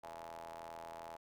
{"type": "ring-modulated tone", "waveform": "sawtooth", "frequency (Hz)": 82.4, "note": "E2", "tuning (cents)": 0, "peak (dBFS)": -40, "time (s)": [0.03, 1.17], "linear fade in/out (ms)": 10, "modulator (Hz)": 759, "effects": []}